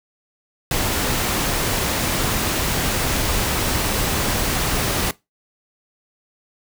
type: noise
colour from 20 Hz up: pink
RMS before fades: -21 dBFS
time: 0.71-5.11 s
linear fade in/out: 2 ms
effects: noise-tail reverb RT60 0.2 s tail -20 dB re dry